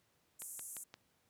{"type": "band-pass noise", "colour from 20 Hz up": "white", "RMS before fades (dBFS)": -48, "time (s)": [0.39, 0.84], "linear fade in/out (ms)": 10, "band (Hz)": [7000, 12000], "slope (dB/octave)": 48}
{"type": "click train", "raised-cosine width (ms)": 0.2, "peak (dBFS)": -31, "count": 4, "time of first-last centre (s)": [0.42, 0.941], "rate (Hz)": 5.76}
{"effects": ["pink hiss -75 dBFS RMS until 1.29 s", "high-pass 80 Hz 12 dB/octave"]}